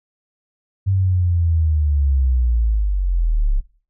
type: linear sweep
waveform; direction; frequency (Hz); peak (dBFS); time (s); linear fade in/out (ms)
sine; down; 98 to 32.7; -14; 0.86-3.61; 20
effects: noise-tail reverb RT60 0.4 s tail -17 dB re dry